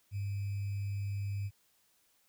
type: tone with sample-and-hold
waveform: sine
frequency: 100 Hz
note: G2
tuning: 35 cents sharp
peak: -33 dBFS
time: 0.11-1.51 s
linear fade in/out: 50 ms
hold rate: 2450 Hz
effects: white hiss -71 dBFS RMS until 2.28 s